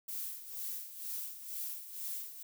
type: noise with tremolo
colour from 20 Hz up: violet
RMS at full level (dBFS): -39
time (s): 0.08-2.43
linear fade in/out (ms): 5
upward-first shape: sine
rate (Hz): 2.1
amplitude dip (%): 70
effects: none